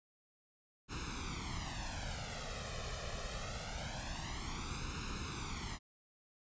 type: noise with flanger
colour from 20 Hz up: pink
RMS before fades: -42 dBFS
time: 0.88-5.79 s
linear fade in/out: 50 ms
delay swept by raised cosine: 0.76 to 1.65 ms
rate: 0.24 Hz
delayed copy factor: +0.8
effects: resampled to 16000 Hz